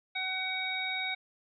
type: harmonic tone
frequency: 752 Hz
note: F#5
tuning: 28 cents sharp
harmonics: 1 / 2 / 3 / 5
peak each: -40 / -42 / -33 / -37 dBFS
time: 0.15-1.15 s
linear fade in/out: 10 ms
effects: none